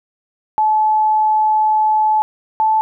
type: tone pair in turn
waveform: sine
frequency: 862 / 873 Hz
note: A5 / A5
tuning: -36 / -14 cents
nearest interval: unison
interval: 22 cents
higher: second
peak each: -11 dBFS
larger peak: neither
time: 0.58-2.22 / 2.6-2.81 s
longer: first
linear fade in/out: 0 ms
effects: none